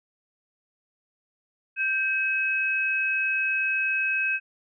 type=tone pair together; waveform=sine; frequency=1565 / 2558 Hz; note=G6 / D#7; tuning=-3 / +47 cents; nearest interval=major sixth; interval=850 cents; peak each=-27 / -24 dBFS; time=1.76-4.4 s; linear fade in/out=50 ms; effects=none